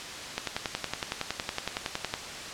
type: click train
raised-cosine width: 0.2 ms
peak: -11 dBFS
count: 20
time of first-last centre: 0.38-2.139 s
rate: 10.8 Hz
effects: white hiss -38 dBFS RMS until 2.53 s + low-pass 6000 Hz 12 dB/octave